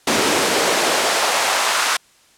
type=noise with high-pass filter sweep; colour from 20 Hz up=pink; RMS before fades=-17 dBFS; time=0.07-1.97 s; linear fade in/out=5 ms; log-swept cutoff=270 to 1100 Hz; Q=1.2; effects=white hiss -53 dBFS RMS until 2.37 s + low-pass 9000 Hz 12 dB/octave